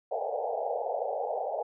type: band-pass noise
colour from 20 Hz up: white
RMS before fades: -32 dBFS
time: 0.11-1.63 s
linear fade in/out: 10 ms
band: 440 to 830 Hz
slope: 96 dB/octave
effects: none